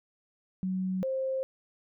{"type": "tone pair in turn", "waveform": "sine", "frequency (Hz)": [186.8, 528.4], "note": ["F#3", "C5"], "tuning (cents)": [17, 17], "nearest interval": "octave + tritone", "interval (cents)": 1800, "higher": "second", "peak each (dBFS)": -28, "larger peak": "neither", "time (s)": [[0.63, 1.03], [1.03, 1.43]], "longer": "neither", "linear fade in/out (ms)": 0, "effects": []}